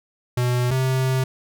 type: tone pair in turn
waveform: square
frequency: 123.47 / 130.81 Hz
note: B2 / C3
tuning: 0 / 0 cents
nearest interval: minor second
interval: 100 cents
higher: second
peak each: -19 dBFS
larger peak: neither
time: 0.37-0.71 / 0.71-1.24 s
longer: second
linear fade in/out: 5 ms
effects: none